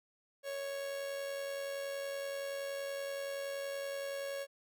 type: tone with amplitude modulation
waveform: 45% pulse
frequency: 554.4 Hz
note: C#5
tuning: in tune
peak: -36 dBFS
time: 0.43-4.47 s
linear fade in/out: 50 ms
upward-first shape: sine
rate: 90.6 Hz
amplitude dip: 40%
effects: none